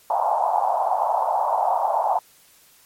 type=band-pass noise; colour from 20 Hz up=white; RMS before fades=-21 dBFS; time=0.1-2.19 s; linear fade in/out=2 ms; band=670 to 910 Hz; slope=48 dB/octave; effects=white hiss -54 dBFS RMS until 2.85 s + MP3 64 kbps